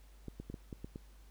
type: clicks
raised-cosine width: 3 ms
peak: -30 dBFS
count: 7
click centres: 0.283 / 0.4 / 0.5 / 0.542 / 0.728 / 0.845 / 0.959 s
effects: added 50 Hz sine -55 dBFS peak until 1.3 s + pink hiss -67 dBFS RMS until 1.3 s